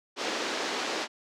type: band-pass noise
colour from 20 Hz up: pink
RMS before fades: -32 dBFS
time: 0.16-1.08 s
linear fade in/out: 50 ms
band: 290 to 6100 Hz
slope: 24 dB/octave
effects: none